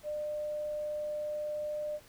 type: tone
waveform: sine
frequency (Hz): 600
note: D5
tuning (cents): +37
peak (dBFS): -33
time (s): 0.03-2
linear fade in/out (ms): 50
effects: pink hiss -58 dBFS RMS until 2.08 s